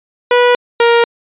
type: tone pair in turn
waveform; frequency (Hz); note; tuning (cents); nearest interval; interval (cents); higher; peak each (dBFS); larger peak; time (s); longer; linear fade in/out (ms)
sawtooth; 488.8 / 469.3; B4 / A#4; -18 / +12; minor second; 70; first; -3; neither; 0.31-0.55 / 0.8-1.04; neither; 2
effects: resampled to 8000 Hz